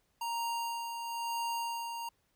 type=tone with tremolo; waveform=square; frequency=932.3 Hz; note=A#5; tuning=in tune; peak=-33 dBFS; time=0.21-2.09 s; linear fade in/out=5 ms; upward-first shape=sine; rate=1 Hz; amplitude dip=45%; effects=pink hiss -75 dBFS RMS until 2.35 s